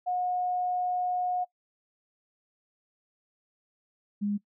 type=tone pair in turn; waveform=sine; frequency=724 / 204.8 Hz; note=F#5 / G#3; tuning=-38 / -24 cents; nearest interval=octave + minor seventh; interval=2186 cents; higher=first; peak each=-26 dBFS; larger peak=neither; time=0.06-1.45 / 4.21-4.38 s; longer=first; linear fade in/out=20 ms; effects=noise-tail reverb RT60 0.1 s tail -21 dB re dry